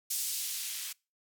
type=noise with band-pass filter sweep; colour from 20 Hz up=violet; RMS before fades=-36 dBFS; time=0.1-0.93 s; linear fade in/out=10 ms; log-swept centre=5600 to 2100 Hz; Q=0.76; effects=noise-tail reverb RT60 0.3 s tail -26 dB re dry